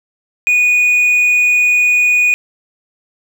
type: tone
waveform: triangle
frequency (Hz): 2466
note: D#7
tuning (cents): -16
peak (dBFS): -7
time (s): 0.47-2.34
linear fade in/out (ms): 0
effects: none